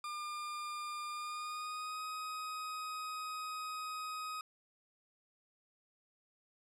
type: tone with pitch glide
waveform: 40% pulse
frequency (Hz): 1203 to 1257.7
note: D6 to D#6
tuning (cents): +41 to +18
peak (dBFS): -39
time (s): 0.04-4.41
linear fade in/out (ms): 2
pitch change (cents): +77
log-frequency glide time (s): 1.1-2.02
effects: low-pass 11000 Hz 12 dB/octave